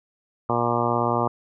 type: harmonic tone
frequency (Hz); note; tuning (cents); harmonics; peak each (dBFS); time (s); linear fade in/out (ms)
118.9; A#2; +35; 1 / 2 / 3 / 4 / 5 / 6 / 7 / 8 / 9 / 10; -29 / -29 / -29 / -29 / -29 / -29 / -29 / -29 / -29 / -29; 0.49-1.28; 5
effects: none